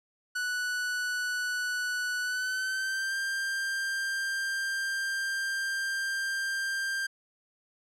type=tone with pitch glide; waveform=45% pulse; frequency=1480 to 1586.2 Hz; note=F#6 to G6; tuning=0 to +20 cents; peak=-29 dBFS; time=0.35-7.07 s; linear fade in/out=10 ms; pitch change=+120 cents; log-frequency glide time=2.21-3.17 s; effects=low-pass 10000 Hz 12 dB/octave